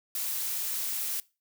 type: noise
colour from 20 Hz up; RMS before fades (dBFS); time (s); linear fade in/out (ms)
blue; -32; 0.15-1.2; 2
effects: noise-tail reverb RT60 0.3 s tail -22 dB re dry